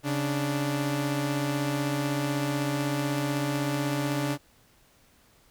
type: tone pair together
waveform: sawtooth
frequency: 138.79 / 293.6 Hz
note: C#3 / D4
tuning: +2 / 0 cents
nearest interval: octave + minor second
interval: 1298 cents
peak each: -25 dBFS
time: 0.03-4.38 s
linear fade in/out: 50 ms
effects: pink hiss -61 dBFS RMS until 5.5 s